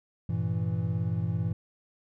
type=chord; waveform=triangle; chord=E diminished; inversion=first; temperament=equal with one note detuned; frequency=98.68 / 116.54 / 164.81 Hz; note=G2 / Bb2 / E3; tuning=+12 / 0 / 0 cents; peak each=-29 dBFS; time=0.29-1.53 s; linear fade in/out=5 ms; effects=none